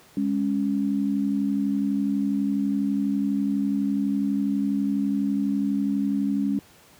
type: tone pair together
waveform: sine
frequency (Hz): 205.2 / 277.3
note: G#3 / C#4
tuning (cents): -21 / +1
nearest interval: perfect fourth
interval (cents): 522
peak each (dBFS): -24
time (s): 0.17-6.59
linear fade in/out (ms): 2
effects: pink hiss -53 dBFS RMS until 6.99 s + high-pass 80 Hz 12 dB/octave